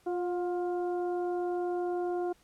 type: harmonic tone with a mistuned harmonic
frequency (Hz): 352.2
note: F4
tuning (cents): +15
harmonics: 1 / 2 / 3 / 4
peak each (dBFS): -30 / -36 / -49 / -50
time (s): 0.06-2.33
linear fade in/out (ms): 10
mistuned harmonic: 2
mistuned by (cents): +28
effects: pink hiss -65 dBFS RMS until 2.43 s + low-pass 12000 Hz 12 dB/octave